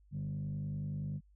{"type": "tone with frequency modulation", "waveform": "sine", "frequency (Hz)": 147.2, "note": "D3", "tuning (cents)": 4, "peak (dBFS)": -34, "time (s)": [0.11, 1.21], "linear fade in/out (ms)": 50, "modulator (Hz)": 50.5, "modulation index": 0.9, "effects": ["tanh soft clip ceiling -32 dBFS", "added 50 Hz sine -61 dBFS peak until 1.35 s"]}